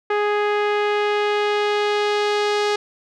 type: tone with low-pass filter sweep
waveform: sawtooth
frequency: 415.3 Hz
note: G#4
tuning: in tune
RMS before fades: -20 dBFS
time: 0.1-2.76 s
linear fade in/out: 5 ms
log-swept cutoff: 2000 to 4900 Hz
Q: 1.2
effects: none